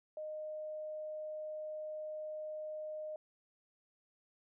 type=tone; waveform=sine; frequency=616 Hz; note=D#5; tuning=17 cents flat; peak=-40 dBFS; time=0.17-3.16 s; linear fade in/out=2 ms; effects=none